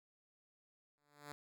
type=tone with exponential growth; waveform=5% pulse; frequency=145.9 Hz; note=D3; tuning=11 cents flat; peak=-34 dBFS; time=0.98-1.32 s; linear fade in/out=0 ms; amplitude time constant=72 ms; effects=none